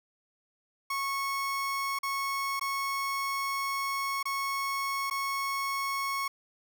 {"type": "tone with dropouts", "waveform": "30% pulse", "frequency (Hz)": 1100, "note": "C#6", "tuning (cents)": -14, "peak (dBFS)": -27, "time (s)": [0.9, 6.28], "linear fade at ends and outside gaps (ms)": 5, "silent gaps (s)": [[1.989, 2.031], [2.596, 2.611], [4.229, 4.254], [5.1, 5.109]], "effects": []}